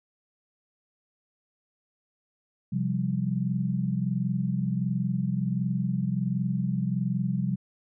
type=chord; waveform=sine; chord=C suspended fourth; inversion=none; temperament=equal; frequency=130.81 / 174.61 / 196 Hz; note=C3 / F3 / G3; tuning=0 / 0 / 0 cents; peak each=-29 dBFS; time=2.72-7.56 s; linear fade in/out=10 ms; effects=none